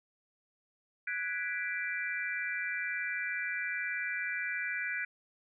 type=chord; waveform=sine; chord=G# half-diminished seventh; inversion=third; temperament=equal; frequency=1480 / 1661.2 / 1975.5 / 2349 Hz; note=F#6 / G#6 / B6 / D7; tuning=0 / 0 / 0 / 0 cents; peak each=-38 / -39 / -38 / -38 dBFS; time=1.07-5.05 s; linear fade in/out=5 ms; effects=none